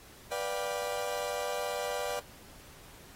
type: chord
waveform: 35% pulse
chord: G dominant seventh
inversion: first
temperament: just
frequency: 490 / 588 / 705.6 / 784 Hz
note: B4 / D5 / F5 / G5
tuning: -14 / +2 / +18 / 0 cents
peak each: -35 / -34 / -39 / -38 dBFS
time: 0.31-2.2 s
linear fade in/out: 10 ms
effects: pink hiss -54 dBFS RMS until 3.15 s + AAC 48 kbps